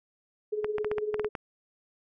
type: tone with tremolo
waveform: sine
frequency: 423.1 Hz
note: G#4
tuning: 32 cents sharp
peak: -25 dBFS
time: 0.52-1.29 s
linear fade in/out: 10 ms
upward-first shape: triangle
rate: 18 Hz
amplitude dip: 75%
type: clicks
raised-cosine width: 0.5 ms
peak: -18 dBFS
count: 9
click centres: 0.645 / 0.783 / 0.846 / 0.915 / 0.983 / 1.143 / 1.196 / 1.246 / 1.352 s
effects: none